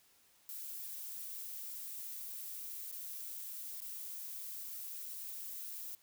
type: noise with dropouts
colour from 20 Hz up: violet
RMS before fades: -45 dBFS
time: 0.49-5.95 s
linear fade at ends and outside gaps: 0 ms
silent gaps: 2.914-2.926 / 3.804-3.819 / 5.058-5.062 s
effects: white hiss -68 dBFS RMS until 6.02 s